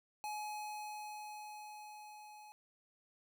square tone with level ramp, 844 Hz, G#5, 28 cents sharp, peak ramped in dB -40 to -54 dBFS, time 0.24-2.52 s, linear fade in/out 0 ms, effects 13-bit

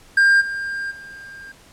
triangle tone with level steps, 1599 Hz, G6, 34 cents sharp, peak -9 / -22 / -34 dBFS, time 0.17-1.52 s, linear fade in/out 5 ms, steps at 0.4 / 0.9 s, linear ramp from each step 20 ms, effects pink hiss -49 dBFS RMS until 1.72 s + low-pass 11000 Hz 12 dB/octave

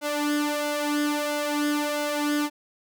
sawtooth tone with flanger, 294.8 Hz, D4, 7 cents sharp, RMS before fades -26 dBFS, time 0.01-2.5 s, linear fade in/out 50 ms, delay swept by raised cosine 1.4 to 2.8 ms, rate 1.5 Hz, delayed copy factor +0.7, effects none

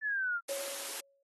sine exponential sweep, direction down, 1760 to 1366 Hz, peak -30 dBFS, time 0.01-0.41 s, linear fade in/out 50 ms
white high-pass noise, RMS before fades -40 dBFS, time 0.48-1.01 s, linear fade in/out 10 ms, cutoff 250 Hz, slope 96 dB/octave
sine tone with exponential decay, 554.4 Hz, C#5, in tune, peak -33 dBFS, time 0.49-1.23 s, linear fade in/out 5 ms, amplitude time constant 160 ms
effects AAC 32 kbps

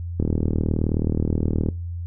click train, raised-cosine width 3 ms, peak -9 dBFS, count 59, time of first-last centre 0.2-1.687 s, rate 39 Hz, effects noise-tail reverb RT60 0.3 s tail -21 dB re dry + added 86 Hz sine -27 dBFS peak until 2.06 s

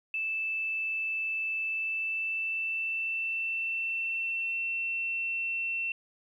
sine tone with pitch glide, 2637 to 2700 Hz, E7 to E7, 0 to +41 cents, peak -29 dBFS, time 0.14-5.92 s, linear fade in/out 2 ms, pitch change +41 cents, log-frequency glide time 1.65-4.58 s, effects 11-bit

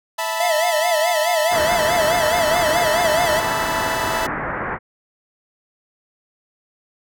sawtooth chord, E suspended fourth, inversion none, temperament equal with one note detuned, 654.3 / 880 / 987.8 Hz, E5 / A5 / B5, -13 / 0 / 0 cents, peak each -22 dBFS, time 0.18-4.27 s, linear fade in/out 10 ms
square tone with vibrato, 656 Hz, E5, 9 cents flat, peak -18 dBFS, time 0.4-3.4 s, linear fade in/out 5 ms, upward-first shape sine, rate 4.7 Hz, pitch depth 140 cents each way
white low-pass noise, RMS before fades -25 dBFS, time 1.5-4.79 s, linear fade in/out 50 ms, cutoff 1900 Hz, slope 48 dB/octave
effects none

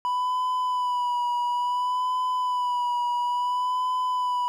triangle tone with vibrato, 987.8 Hz, B5, in tune, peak -21 dBFS, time 0.05-4.48 s, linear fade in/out 0 ms, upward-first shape sine, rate 0.58 Hz, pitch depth 33 cents each way, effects none

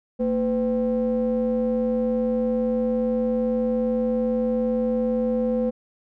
triangle ring-modulated tone, 138.6 Hz, C#3, in tune, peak -15 dBFS, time 0.19-5.71 s, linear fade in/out 20 ms, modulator 367 Hz, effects none

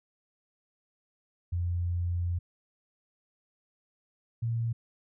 sine tone pair in turn, 87.31 / 115.74 Hz, F2 / A#2, 0 / -12 cents, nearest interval perfect fourth, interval 488 cents, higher second, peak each -27 dBFS, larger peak neither, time 1.52-2.39 / 4.42-4.73 s, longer first, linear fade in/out 10 ms, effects none

